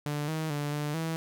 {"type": "tone with pitch steps", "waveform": "sawtooth", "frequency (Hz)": [147.3, 158.1, 146.1, 148, 162.5], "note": ["D3", "D#3", "D3", "D3", "E3"], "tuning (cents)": [6, 28, -9, 14, -24], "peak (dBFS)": -26, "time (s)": [0.06, 1.16], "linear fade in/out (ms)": 0, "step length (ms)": 220, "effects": []}